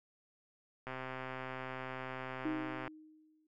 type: click train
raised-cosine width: 0.5 ms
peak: -27 dBFS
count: 262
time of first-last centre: 0.87-2.878 s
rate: 130 Hz
type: tone with exponential decay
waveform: sine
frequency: 311.1 Hz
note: D#4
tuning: in tune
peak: -32 dBFS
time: 2.45-3.47 s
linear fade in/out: 5 ms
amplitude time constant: 220 ms
effects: none